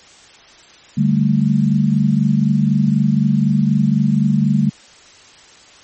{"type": "chord", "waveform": "sine", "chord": "D suspended fourth", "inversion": "none", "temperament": "equal", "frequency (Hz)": [146.83, 196, 220], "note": ["D3", "G3", "A3"], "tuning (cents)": [0, 0, 0], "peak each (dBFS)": -16, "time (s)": [0.97, 4.7], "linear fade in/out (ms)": 10, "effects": ["white hiss -44 dBFS RMS until 5.83 s", "MP3 32 kbps"]}